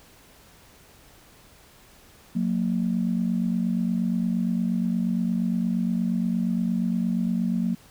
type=tone pair together; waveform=sine; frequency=181.66 / 230.2 Hz; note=F#3 / A#3; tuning=-32 / -22 cents; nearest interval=major third; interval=410 cents; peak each=-24 dBFS; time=2.35-7.75 s; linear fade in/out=10 ms; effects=tanh soft clip ceiling -14 dBFS + pink hiss -53 dBFS RMS until 7.9 s